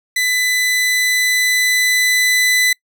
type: tone with level ramp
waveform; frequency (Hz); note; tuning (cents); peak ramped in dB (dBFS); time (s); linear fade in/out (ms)
sawtooth; 2000; B6; +21; -11 to -8; 0.16-2.73; 5
effects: noise-tail reverb RT60 0.1 s tail -25 dB re dry